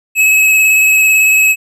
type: tone with vibrato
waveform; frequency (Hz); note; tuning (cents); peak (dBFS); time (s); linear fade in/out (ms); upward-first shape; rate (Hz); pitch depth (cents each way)
square; 2574; E7; -42; -7; 0.15-1.56; 50; sine; 18; 16
effects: none